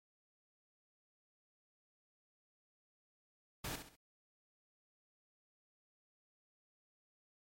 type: noise with echo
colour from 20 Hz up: pink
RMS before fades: -42 dBFS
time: 3.64-3.76 s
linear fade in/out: 5 ms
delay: 66 ms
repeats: 3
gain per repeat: -8 dB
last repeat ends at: 3.958 s
effects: MP3 64 kbps